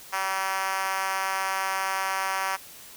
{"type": "tone with high-pass filter", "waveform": "5% pulse", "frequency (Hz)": 191.7, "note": "G3", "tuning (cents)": -38, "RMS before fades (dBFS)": -28, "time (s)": [0.12, 2.57], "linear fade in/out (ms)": 20, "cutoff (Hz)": 880, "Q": 1.8, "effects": ["white hiss -46 dBFS RMS until 2.96 s"]}